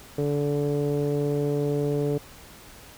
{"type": "tone with low-pass filter", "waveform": "sawtooth", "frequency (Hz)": 145, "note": "D3", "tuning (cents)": -22, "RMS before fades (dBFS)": -25, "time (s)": [0.18, 2.18], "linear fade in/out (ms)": 5, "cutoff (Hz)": 470, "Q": 4, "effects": ["pink hiss -47 dBFS RMS until 2.97 s"]}